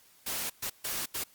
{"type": "noise bursts at uneven times", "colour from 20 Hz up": "white", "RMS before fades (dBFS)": -34, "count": 4, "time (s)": [[0.26, 0.5], [0.62, 0.7], [0.84, 1.06], [1.14, 1.24]], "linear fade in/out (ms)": 10, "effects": ["white hiss -61 dBFS RMS until 1.34 s", "Opus 48 kbps"]}